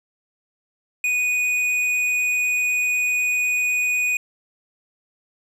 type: tone with tanh clipping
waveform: sine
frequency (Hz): 2477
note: D#7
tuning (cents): -8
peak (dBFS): -20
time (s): 1.04-4.17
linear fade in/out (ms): 2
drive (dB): 10
effects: resampled to 32000 Hz